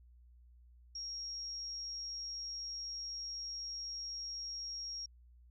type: tone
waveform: sine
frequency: 5588 Hz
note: F8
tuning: in tune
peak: -40 dBFS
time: 0.95-5.06 s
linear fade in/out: 5 ms
effects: added 60 Hz sine -58 dBFS peak until 5.5 s